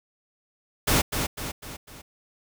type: noise with echo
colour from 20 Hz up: pink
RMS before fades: -21 dBFS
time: 0.87-1.02 s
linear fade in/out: 10 ms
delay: 250 ms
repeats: 4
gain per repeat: -6 dB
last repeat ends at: 2.02 s
effects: none